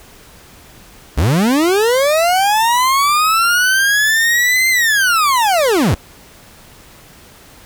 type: linear two-way sweep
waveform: 40% pulse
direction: up then down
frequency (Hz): 58.5 to 2093 to 58.5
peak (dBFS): -10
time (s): 1.17-5.95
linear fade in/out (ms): 10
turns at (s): 4.69
effects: pink hiss -42 dBFS RMS until 7.65 s

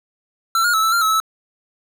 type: tone with pitch steps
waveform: square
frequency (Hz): 1343 / 1428 / 1305 / 1320 / 1385 / 1294 / 1306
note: E6 / F6 / E6 / E6 / F6 / E6 / E6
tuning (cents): +32 / +38 / -18 / +2 / -15 / -32 / -17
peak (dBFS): -15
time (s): 0.55-1.201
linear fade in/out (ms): 2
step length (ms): 93
effects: none

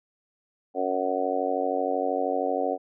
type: harmonic tone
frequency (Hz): 92.9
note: F#2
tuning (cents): +7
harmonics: 3 / 4 / 5 / 6 / 7 / 8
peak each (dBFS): -32 / -35 / -30 / -30 / -32 / -29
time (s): 0.74-2.78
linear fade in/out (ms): 50
effects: none

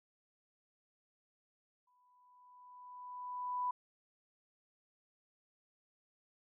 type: tone with exponential growth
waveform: sine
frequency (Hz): 992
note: B5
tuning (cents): +7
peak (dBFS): -32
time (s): 1.87-3.71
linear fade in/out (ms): 5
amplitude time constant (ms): 400
effects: none

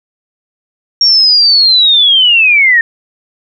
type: linear sweep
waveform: sine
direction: down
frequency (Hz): 5588 to 1800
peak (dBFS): -4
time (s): 1.01-2.81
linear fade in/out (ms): 2
effects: none

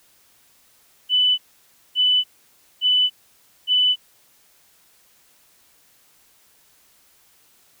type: tone bursts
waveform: sine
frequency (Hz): 2993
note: F#7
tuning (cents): +19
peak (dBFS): -14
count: 4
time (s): 1.09-3.96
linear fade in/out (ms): 50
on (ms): 290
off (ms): 570
effects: white hiss -57 dBFS RMS until 7.8 s

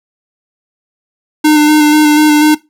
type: tone with vibrato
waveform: square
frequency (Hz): 302.1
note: D4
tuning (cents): +49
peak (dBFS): -5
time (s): 1.44-2.55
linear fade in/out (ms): 10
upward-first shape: square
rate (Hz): 4.1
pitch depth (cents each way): 16
effects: noise-tail reverb RT60 0.2 s tail -18 dB re dry

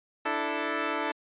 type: chord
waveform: 10% pulse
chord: D suspended second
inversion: none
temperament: equal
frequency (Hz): 293.7 / 329.6 / 440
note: D4 / E4 / A4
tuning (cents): 0 / 0 / 0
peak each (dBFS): -24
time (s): 0.25-1.12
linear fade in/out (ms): 10
effects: resampled to 8000 Hz

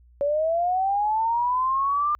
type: linear sweep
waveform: sine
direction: up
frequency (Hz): 560 to 1204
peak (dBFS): -20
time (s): 0.21-2.15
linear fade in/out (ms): 0
effects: added 60 Hz sine -51 dBFS peak until 2.19 s

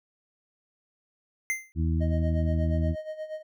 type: tone with exponential decay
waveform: square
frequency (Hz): 2081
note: C7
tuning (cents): -10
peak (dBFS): -23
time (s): 1.5-1.72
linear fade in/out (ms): 0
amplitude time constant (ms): 47
type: harmonic tone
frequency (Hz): 81.1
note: E2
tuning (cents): -28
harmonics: 1 / 2 / 3 / 4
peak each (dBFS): -24 / -30 / -34 / -36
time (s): 1.75-2.96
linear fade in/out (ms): 50
type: tone with tremolo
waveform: triangle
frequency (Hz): 622.3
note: D#5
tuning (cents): 0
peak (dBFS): -29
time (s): 2-3.43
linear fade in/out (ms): 20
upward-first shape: sine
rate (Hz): 8.4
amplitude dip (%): 75
effects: none

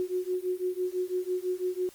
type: beating tone pair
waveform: sine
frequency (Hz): 362.3 / 368.3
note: F#4 / F#4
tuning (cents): -36 / -8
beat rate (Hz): 6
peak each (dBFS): -31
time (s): 0-1.89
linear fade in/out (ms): 0
effects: white hiss -55 dBFS RMS until 1.94 s + Opus 32 kbps

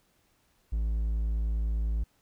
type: tone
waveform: triangle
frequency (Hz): 55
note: A1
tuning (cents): 0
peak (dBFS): -24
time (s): 0.72-2.04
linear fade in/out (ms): 10
effects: pink hiss -69 dBFS RMS until 2.21 s

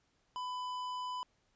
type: tone with tanh clipping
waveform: sine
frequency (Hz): 1000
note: B5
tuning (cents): +21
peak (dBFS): -39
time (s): 0.36-1.23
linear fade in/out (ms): 0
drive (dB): 13
effects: pink hiss -75 dBFS RMS until 1.55 s + resampled to 16000 Hz

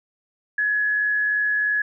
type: tone with amplitude modulation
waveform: sine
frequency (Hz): 1690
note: G#6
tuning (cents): +30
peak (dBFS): -17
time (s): 0.58-1.82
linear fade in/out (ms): 5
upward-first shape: sine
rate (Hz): 103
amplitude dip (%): 35
effects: none

